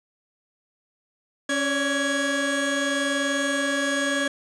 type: tone cluster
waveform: 35% pulse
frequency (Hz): 277.1 / 575 / 1663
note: C#4 / D5 / G#6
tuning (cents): -1 / -37 / +2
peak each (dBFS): -25 / -27 / -24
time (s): 1.49-4.28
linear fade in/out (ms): 5
effects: resampled to 24000 Hz + 8-bit